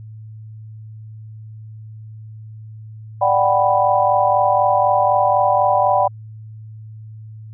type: chord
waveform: sine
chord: G major seventh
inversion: second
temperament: equal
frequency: 587.3 / 740 / 784 / 987.8 Hz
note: D5 / F#5 / G5 / B5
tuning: 0 / 0 / 0 / 0 cents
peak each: -18 dBFS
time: 3.21-6.08 s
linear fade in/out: 10 ms
effects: added 109 Hz sine -33 dBFS peak until 7.53 s